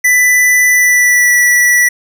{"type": "tone with pitch glide", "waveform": "square", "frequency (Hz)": [1988, 1953.8], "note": ["B6", "B6"], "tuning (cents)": [11, -19], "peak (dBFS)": -7, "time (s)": [0.04, 1.89], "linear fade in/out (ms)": 10, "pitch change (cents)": -30, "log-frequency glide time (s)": [0.69, 1.34], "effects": []}